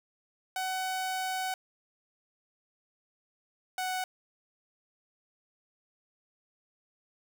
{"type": "tone pair in turn", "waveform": "sawtooth", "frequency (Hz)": [750, 743.5], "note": ["F#5", "F#5"], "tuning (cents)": [23, 8], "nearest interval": "unison", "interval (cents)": 15, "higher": "first", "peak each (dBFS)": -27, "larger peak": "neither", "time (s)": [[0.56, 1.54], [3.78, 4.04]], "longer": "first", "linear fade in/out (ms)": 2, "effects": []}